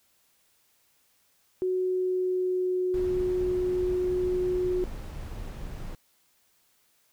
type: tone with pitch glide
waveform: sine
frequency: 369.4 to 363.7 Hz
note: F#4 to F#4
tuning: -3 to -30 cents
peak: -24 dBFS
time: 1.62-4.84 s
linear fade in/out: 0 ms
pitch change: -27 cents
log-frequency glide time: 1.74-3.59 s
type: noise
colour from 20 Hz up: brown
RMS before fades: -37 dBFS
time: 2.94-5.95 s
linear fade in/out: 0 ms
effects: white hiss -67 dBFS RMS until 7.12 s